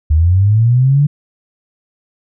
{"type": "linear sweep", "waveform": "sine", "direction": "up", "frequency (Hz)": [73.42, 148.2], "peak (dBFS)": -7, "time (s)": [0.1, 1.07], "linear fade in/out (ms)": 10, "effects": []}